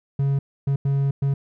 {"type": "tone bursts at uneven times", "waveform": "triangle", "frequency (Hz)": 138.59, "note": "C#3", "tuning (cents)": 0, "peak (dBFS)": -16, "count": 4, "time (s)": [[0.19, 0.39], [0.67, 0.76], [0.85, 1.11], [1.22, 1.34]], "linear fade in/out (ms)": 5, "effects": []}